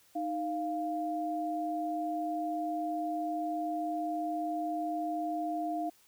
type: tone pair together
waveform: sine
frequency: 310.2 / 697 Hz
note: D#4 / F5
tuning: -5 / -4 cents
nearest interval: octave + major second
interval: 1401 cents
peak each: -35 / -33 dBFS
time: 0.15-5.9 s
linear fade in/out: 10 ms
effects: white hiss -64 dBFS RMS until 6.07 s